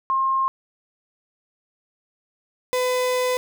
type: tone pair in turn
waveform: sine / 35% pulse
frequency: 1066 / 503.1 Hz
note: C6 / B4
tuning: +32 / +32 cents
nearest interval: octave + minor second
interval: 1300 cents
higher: first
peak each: -18 dBFS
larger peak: neither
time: 0.1-0.48 / 2.73-3.37 s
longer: second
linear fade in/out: 0 ms
effects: none